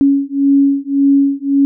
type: beating tone pair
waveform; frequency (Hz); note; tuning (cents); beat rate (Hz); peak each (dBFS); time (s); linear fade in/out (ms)
sine; 277.2 / 279; C#4 / C#4; 0 / +11; 1.8; -12; 0.01-1.65; 0
effects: none